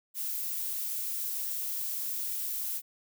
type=noise; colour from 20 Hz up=violet; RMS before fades=-34 dBFS; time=0.14-2.82 s; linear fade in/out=50 ms; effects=none